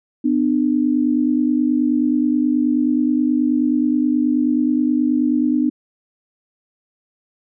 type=tone pair together; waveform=sine; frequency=250.5 / 299.9 Hz; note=B3 / D4; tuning=+25 / +36 cents; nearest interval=minor third; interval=311 cents; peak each=-17 dBFS; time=0.24-5.7 s; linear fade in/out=10 ms; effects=none